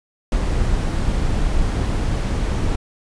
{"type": "noise with ADSR envelope", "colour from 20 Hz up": "brown", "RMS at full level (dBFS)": -17, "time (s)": [0.32, 2.76], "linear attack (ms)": 3, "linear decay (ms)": 71, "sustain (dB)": -2, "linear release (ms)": 10, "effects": ["resampled to 22050 Hz"]}